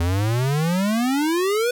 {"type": "exponential sweep", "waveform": "square", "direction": "up", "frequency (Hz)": [82.41, 498.7], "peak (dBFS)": -19, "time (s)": [0, 1.71], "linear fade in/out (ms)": 5, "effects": []}